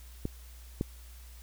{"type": "clicks", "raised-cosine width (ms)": 3, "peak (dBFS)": [-19, -16], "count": 2, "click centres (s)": [0.254, 0.811], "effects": ["added 60 Hz sine -47 dBFS peak until 1.42 s", "white hiss -57 dBFS RMS until 1.42 s"]}